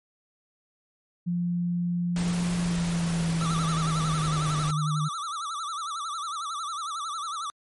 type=tone with pitch glide; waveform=sine; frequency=174.61 to 152.01 Hz; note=F3 to D#3; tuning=0 to -40 cents; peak=-24 dBFS; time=1.26-5.09 s; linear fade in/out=20 ms; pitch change=-240 cents; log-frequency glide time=2.55-4.6 s
type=noise; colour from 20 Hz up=pink; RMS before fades=-35 dBFS; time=2.16-4.71 s; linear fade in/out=2 ms
type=tone with vibrato; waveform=square; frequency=1243 Hz; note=D#6; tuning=2 cents flat; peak=-31 dBFS; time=3.41-7.5 s; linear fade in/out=0 ms; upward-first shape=sine; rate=11 Hz; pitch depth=150 cents each way
effects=MP3 48 kbps